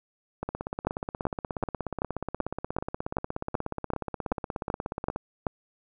two click trains, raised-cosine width 1 ms, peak -12 / -17 dBFS, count 13 / 80, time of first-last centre 0.87-5.468 / 0.43-5.161 s, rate 2.61 / 16.7 Hz, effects none

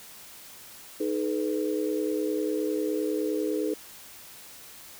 sine chord, G# minor, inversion second, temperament equal with one note detuned, 311.1 / 424 / 493.9 Hz, D#4 / G#4 / B4, 0 / +36 / 0 cents, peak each -29 / -29 / -32 dBFS, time 1-3.74 s, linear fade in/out 5 ms, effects white hiss -47 dBFS RMS until 4.99 s

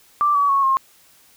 sine tone with pitch steps, 1174.7 / 1138.6 / 1103.7 / 1069.8 Hz, D6 / C#6 / C#6 / C6, 0 / +46 / -8 / +38 cents, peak -14 dBFS, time 0.21-0.77 s, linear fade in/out 0 ms, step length 140 ms, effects white hiss -53 dBFS RMS until 1.36 s

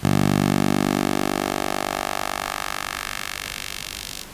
10% pulse tone with high-pass filter sweep, 49 Hz, G1, in tune, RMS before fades -24 dBFS, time 0.03-4.24 s, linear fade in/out 10 ms, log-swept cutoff 120 to 4000 Hz, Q 1.1, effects pink hiss -40 dBFS RMS until 4.33 s + resampled to 32000 Hz

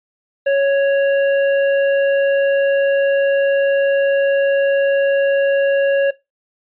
sine tone with hard clipping, 554.4 Hz, C#5, in tune, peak -14 dBFS, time 0.46-6.11 s, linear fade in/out 10 ms, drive 12 dB, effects noise-tail reverb RT60 0.2 s tail -18 dB re dry + resampled to 8000 Hz

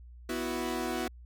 sawtooth chord, B suspended fourth, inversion none, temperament equal, 246.9 / 329.6 / 370 Hz, B3 / E4 / F#4, 0 / 0 / 0 cents, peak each -32 dBFS, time 0.29-1.08 s, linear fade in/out 5 ms, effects added 60 Hz sine -47 dBFS peak until 1.25 s

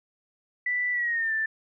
sine tone with pitch glide, 1975.5 to 1770.2 Hz, B6 to A6, 0 to +10 cents, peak -24 dBFS, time 0.66-1.46 s, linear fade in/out 5 ms, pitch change -190 cents, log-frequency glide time 0.92-1.33 s, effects none

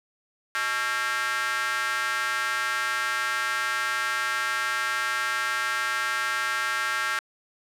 square tone with high-pass filter, 123.47 Hz, B2, in tune, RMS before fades -27 dBFS, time 0.55-7.19 s, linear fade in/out 0 ms, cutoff 1500 Hz, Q 3.8, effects low-pass 12000 Hz 12 dB/octave

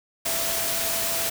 sine tone in noise, 666 Hz, E5, 18 cents sharp, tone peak -34 dBFS, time 0.25-1.3 s, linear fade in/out 10 ms, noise white, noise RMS -26 dBFS, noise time 0.25-1.3 s, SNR -11 dB, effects none

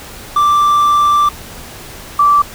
triangle / sine tone pair in turn, 1174.7 / 1163.9 Hz, D6 / D6, 0 / -16 cents, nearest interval unison, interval 16 cents, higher first, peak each -6 dBFS, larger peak neither, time 0.36-1.29 / 2.19-2.42 s, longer first, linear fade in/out 5 ms, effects pink hiss -32 dBFS RMS until 2.54 s

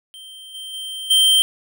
square tone with level steps, 3136 Hz, G7, in tune, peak -37 / -31 / -28 / -12 dBFS, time 0.14-1.42 s, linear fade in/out 0 ms, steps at 0.54 / 0.73 / 1.1 s, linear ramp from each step 10 ms, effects none

